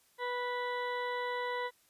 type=harmonic tone with a mistuned harmonic; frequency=491.4 Hz; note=B4; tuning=9 cents flat; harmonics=1 / 2 / 3 / 4 / 6 / 7 / 8; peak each=-37 / -37 / -46 / -40 / -53 / -52 / -50 dBFS; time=0.18-1.71 s; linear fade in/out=50 ms; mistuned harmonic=6; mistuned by=+21 cents; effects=white hiss -68 dBFS RMS until 1.89 s + resampled to 32000 Hz